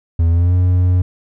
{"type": "tone with pitch glide", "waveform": "triangle", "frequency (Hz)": [83.3, 90.32], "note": ["E2", "F#2"], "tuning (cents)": [19, -41], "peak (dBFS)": -8, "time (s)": [0.19, 1.02], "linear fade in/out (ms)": 5, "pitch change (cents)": 140, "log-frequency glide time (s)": [0.29, 0.54], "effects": []}